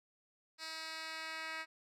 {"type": "tone with band-pass filter sweep", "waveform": "10% pulse", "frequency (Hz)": 319.8, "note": "D#4", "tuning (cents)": 48, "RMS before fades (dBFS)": -44, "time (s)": [0.58, 1.66], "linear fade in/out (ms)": 50, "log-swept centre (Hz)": [4300, 2500], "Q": 1.5, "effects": []}